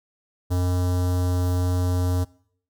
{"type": "tone with notch filter", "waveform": "square", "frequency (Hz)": 89.9, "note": "F#2", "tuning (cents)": -49, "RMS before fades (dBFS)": -22, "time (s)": [0.5, 2.25], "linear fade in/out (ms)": 20, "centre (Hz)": 2300, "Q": 0.56, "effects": ["noise-tail reverb RT60 0.6 s tail -22 dB re dry"]}